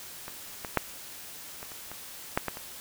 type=clicks; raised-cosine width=0.5 ms; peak=-24 / -19 / -7 / -25 / -29 / -25 / -9 / -14 / -24 dBFS; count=9; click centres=0.281 / 0.648 / 0.773 / 1.629 / 1.718 / 1.916 / 2.375 / 2.483 / 2.571 s; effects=white hiss -44 dBFS RMS until 2.8 s